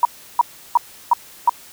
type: tone bursts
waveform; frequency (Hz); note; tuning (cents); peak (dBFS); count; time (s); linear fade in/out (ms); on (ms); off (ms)
sine; 956; A#5; +43; -8; 5; 0.03-1.495; 2; 21; 340
effects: white hiss -43 dBFS RMS until 1.72 s